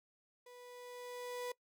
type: tone with level ramp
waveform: 35% pulse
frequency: 491.9 Hz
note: B4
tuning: 7 cents flat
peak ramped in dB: -53 to -37 dBFS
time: 0.46-1.52 s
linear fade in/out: 5 ms
effects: noise-tail reverb RT60 0.1 s tail -21 dB re dry